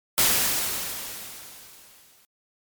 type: noise with exponential decay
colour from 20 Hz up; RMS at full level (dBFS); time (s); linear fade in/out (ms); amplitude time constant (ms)
white; -18; 0.18-2.25; 0; 450
effects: MP3 96 kbps